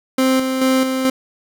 30% pulse tone with tremolo, 261.6 Hz, C4, in tune, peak -10 dBFS, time 0.18-1.1 s, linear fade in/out 5 ms, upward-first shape square, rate 2.3 Hz, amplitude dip 45%, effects none

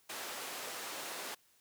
pink band-pass noise, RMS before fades -43 dBFS, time 0.09-1.35 s, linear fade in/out 10 ms, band 490 to 16000 Hz, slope 12 dB/octave, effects white hiss -69 dBFS RMS until 1.6 s

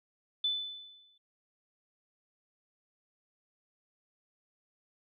sine tone with exponential decay, 3504 Hz, A7, 8 cents flat, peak -26 dBFS, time 0.44-1.18 s, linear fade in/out 5 ms, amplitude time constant 160 ms, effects none

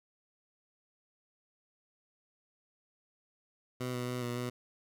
15% pulse tone with pitch steps, 125.7 / 123.4 / 124.5 / 121 / 123.3 Hz, B2 / B2 / B2 / B2 / B2, +31 / -1 / +14 / -35 / -2 cents, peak -28 dBFS, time 3.8-4.5 s, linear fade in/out 10 ms, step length 140 ms, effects none

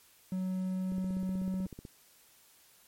triangle tone with pitch glide, 186.1 to 187.61 Hz, F#3 to F#3, +10 to +24 cents, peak -29 dBFS, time 0.32-1.66 s, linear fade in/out 2 ms, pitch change +14 cents, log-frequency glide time 0.63-1.53 s
click train, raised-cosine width 3 ms, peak -31 dBFS, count 16, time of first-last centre 0.92-1.852 s, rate 16.1 Hz
effects white hiss -62 dBFS RMS until 2.87 s + MP3 64 kbps

